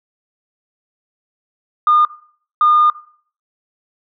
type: tone bursts at uneven times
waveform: sine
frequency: 1216 Hz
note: D#6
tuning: 40 cents flat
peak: -8 dBFS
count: 2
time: 1.87-2.05 / 2.61-2.9 s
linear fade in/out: 2 ms
effects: noise-tail reverb RT60 0.5 s tail -17 dB re dry + tanh soft clip ceiling -4 dBFS